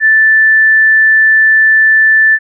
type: tone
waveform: sine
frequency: 1760 Hz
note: A6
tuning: in tune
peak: -4 dBFS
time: 0-2.39 s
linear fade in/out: 50 ms
effects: none